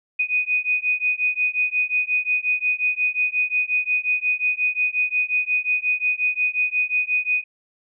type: beating tone pair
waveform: sine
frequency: 2485 / 2490.6 Hz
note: D#7 / D#7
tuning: -3 / +1 cents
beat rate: 5.6 Hz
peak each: -22 dBFS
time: 0.19-7.44 s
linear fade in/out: 10 ms
effects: none